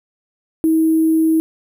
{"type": "tone with sample-and-hold", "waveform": "sine", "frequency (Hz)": 320.2, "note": "D#4", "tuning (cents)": 50, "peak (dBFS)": -11, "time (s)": [0.64, 1.4], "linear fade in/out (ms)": 0, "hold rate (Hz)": 11025, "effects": []}